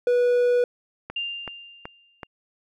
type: tone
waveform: triangle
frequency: 488.6 Hz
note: B4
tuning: 19 cents flat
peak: -15 dBFS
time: 0.07-0.64 s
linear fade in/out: 2 ms
type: click train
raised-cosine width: 0.5 ms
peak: -18 dBFS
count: 4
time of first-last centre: 1.1-2.232 s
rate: 2.65 Hz
type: tone with exponential decay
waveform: sine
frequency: 2794 Hz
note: F7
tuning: in tune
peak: -24 dBFS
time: 1.16-2.27 s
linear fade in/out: 5 ms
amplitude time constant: 240 ms
effects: none